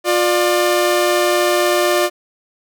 sawtooth tone pair together, 354.4 / 596 Hz, F4 / D5, +25 / +25 cents, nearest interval major sixth, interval 900 cents, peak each -12 dBFS, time 0.04-2.1 s, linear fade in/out 50 ms, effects none

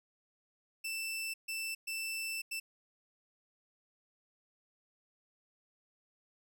sawtooth tone bursts at uneven times, 2662 Hz, E7, 16 cents sharp, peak -33 dBFS, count 4, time 0.84-1.34 / 1.48-1.75 / 1.87-2.42 / 2.51-2.6 s, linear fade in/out 10 ms, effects none

